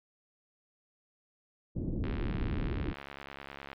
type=low-pass noise; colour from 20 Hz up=pink; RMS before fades=-33 dBFS; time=1.75-2.94 s; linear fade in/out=20 ms; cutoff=370 Hz; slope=24 dB/octave
type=click train; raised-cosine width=0.3 ms; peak=-25 dBFS; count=119; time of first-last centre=2.04-3.731 s; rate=69.8 Hz
effects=low-pass 3000 Hz 12 dB/octave + MP3 96 kbps